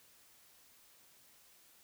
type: silence
effects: white hiss -64 dBFS RMS until 1.83 s